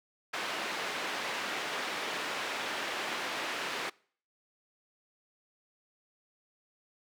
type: band-pass noise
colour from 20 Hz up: white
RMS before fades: -36 dBFS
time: 0.33-3.9 s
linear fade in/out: 10 ms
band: 300 to 2600 Hz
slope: 12 dB/octave
effects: noise-tail reverb RT60 0.5 s tail -24 dB re dry